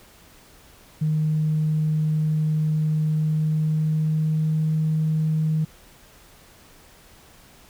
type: tone with pitch glide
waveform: sine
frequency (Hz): 154.8 to 156.69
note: D#3 to D#3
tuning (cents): -9 to +12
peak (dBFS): -18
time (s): 1.01-5.65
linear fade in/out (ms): 10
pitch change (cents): +21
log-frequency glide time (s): 3.08-4.84
effects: tanh soft clip ceiling -14 dBFS + pink hiss -51 dBFS RMS until 7.69 s